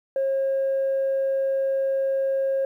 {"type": "tone", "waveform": "sine", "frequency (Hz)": 540, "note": "C#5", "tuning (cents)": -45, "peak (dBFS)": -19, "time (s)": [0.16, 2.65], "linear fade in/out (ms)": 2, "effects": ["tanh soft clip ceiling -18 dBFS", "10-bit"]}